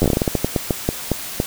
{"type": "slowing click train", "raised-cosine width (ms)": 2, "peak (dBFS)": -3, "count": 17, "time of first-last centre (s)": [0.02, 1.401], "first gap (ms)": 10, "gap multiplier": 1.25, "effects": ["white hiss -30 dBFS RMS until 1.46 s"]}